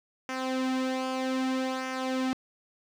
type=tone with flanger; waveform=sawtooth; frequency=260 Hz; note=C4; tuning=11 cents flat; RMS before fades=-30 dBFS; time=0.29-2.33 s; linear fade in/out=0 ms; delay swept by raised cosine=0.24 to 3.34 ms; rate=0.63 Hz; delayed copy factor=-0.65; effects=low-pass 6000 Hz 12 dB/octave + 9-bit